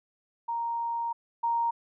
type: tone pair in turn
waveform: sine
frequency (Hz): 932.3 / 932.3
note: A#5 / A#5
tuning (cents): 0 / 0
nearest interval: unison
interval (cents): 0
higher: neither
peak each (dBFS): -28 / -24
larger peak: second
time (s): 0.48-1.13 / 1.43-1.71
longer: first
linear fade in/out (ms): 10
effects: none